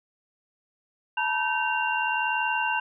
sine tone cluster, 876 / 957 / 1541 / 2772 Hz, A5 / A#5 / G6 / F7, -8 / +45 / -30 / -14 cents, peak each -29 dBFS, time 1.17-2.8 s, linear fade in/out 5 ms, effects none

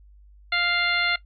harmonic tone, 698.5 Hz, F5, in tune, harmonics 1 / 2 / 3 / 4 / 5 / 6, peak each -33 / -26 / -24 / -30 / -30 / -29 dBFS, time 0.52-1.16 s, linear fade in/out 5 ms, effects noise-tail reverb RT60 0.1 s tail -17 dB re dry + added 50 Hz sine -48 dBFS peak until 1.25 s

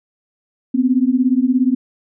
sine beating tone pair, 246.9 / 263.9 Hz, B3 / C4, 0 / +15 cents, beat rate 17 Hz, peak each -15 dBFS, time 0.74-1.75 s, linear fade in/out 10 ms, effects none

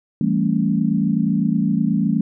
sine chord, A dominant seventh, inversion second, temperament equal with one note detuned, 164.81 / 196 / 224.1 / 277.2 Hz, E3 / G3 / A3 / C#4, 0 / 0 / +32 / 0 cents, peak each -22 / -20 / -20 / -24 dBFS, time 0.21-2.21 s, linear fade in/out 2 ms, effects none

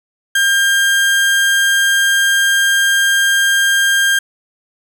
35% pulse tone, 1600 Hz, G6, 35 cents sharp, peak -9 dBFS, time 0.35-4.19 s, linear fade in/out 5 ms, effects none

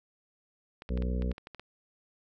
clicks, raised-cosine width 0.3 ms, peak -28 dBFS, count 10, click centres 0.821 / 0.891 / 0.975 / 1.023 / 1.222 / 1.316 / 1.381 / 1.471 / 1.547 / 1.596 s
harmonic tone, 61.9 Hz, B1, 5 cents sharp, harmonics 1 / 2 / 3 / 4 / 5 / 6 / 7 / 8 / 9, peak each -29 / -42 / -36 / -41 / -49 / -51 / -43 / -45 / -48 dBFS, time 0.89-1.33 s, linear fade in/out 20 ms
effects none

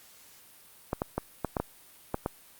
clicks, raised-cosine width 1 ms, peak -14 dBFS, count 8, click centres 0.931 / 1.019 / 1.18 / 1.447 / 1.568 / 1.6 / 2.144 / 2.261 s, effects white hiss -55 dBFS RMS until 2.59 s + Opus 48 kbps

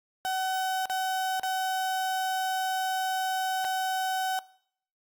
35% pulse tone with dropouts, 755 Hz, F#5, 35 cents sharp, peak -26 dBFS, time 0.25-4.39 s, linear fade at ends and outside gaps 0 ms, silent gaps 0.856-0.898 / 1.397-1.433 / 3.645-3.649 s, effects noise-tail reverb RT60 0.6 s tail -20 dB re dry + Opus 48 kbps

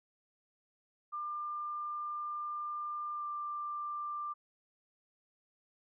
sine tone with pitch glide, 1196 to 1185.7 Hz, D6 to D6, +31 to +16 cents, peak -36 dBFS, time 1.12-4.34 s, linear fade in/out 20 ms, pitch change -15 cents, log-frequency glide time 3.15-3.24 s, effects none

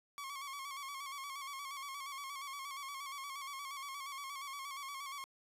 sawtooth tone with vibrato, 1108.7 Hz, C#6, in tune, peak -39 dBFS, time 0.18-5.24 s, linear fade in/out 0 ms, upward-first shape square, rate 8.5 Hz, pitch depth 51 cents each way, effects resampled to 32000 Hz

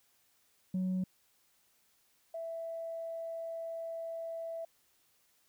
sine tone pair in turn, 185.4 / 660.7 Hz, F#3 / E5, +4 / +4 cents, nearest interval octave + minor seventh, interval 2200 cents, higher second, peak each -28 / -37 dBFS, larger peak first, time 0.74-1.04 / 2.34-4.65 s, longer second, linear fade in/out 5 ms, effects tanh soft clip ceiling -29 dBFS + white hiss -71 dBFS RMS until 5.48 s

